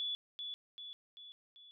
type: tone with echo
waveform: sine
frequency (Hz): 3434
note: A7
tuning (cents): -43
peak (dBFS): -35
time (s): 0-0.15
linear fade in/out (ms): 0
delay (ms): 390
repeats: 4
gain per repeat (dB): -5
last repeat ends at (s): 1.71
effects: none